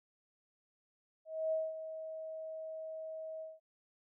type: tone with ADSR envelope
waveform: sine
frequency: 637 Hz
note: D#5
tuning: 41 cents sharp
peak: -30 dBFS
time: 1.25-3.6 s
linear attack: 270 ms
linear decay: 210 ms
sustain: -11 dB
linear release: 190 ms
effects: none